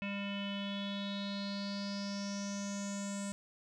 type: tone with low-pass filter sweep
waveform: square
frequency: 200 Hz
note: G3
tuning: 35 cents sharp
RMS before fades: -39 dBFS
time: 0.02-3.32 s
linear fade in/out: 0 ms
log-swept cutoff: 2600 to 8000 Hz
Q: 7.4
effects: none